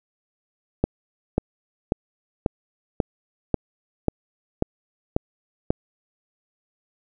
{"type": "click train", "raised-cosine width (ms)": 2, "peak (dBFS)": -5, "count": 10, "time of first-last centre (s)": [0.84, 5.705], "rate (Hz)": 1.85, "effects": []}